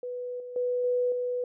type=tone with level steps; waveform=sine; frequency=493.9 Hz; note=B4; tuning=in tune; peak=-32 / -37 / -25 / -23 / -27 dBFS; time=0.03-1.44 s; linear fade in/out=2 ms; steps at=0.4 / 0.56 / 0.84 / 1.12 s; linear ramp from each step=2 ms; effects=none